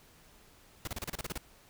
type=noise bursts; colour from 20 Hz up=pink; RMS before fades=-37 dBFS; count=10; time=0.85-1.378 s; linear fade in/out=2 ms; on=24 ms; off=32 ms; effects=pink hiss -60 dBFS RMS until 1.69 s